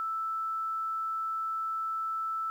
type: tone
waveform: sine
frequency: 1320 Hz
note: E6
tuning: 2 cents sharp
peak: -30 dBFS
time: 0-2.5 s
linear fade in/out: 0 ms
effects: 10-bit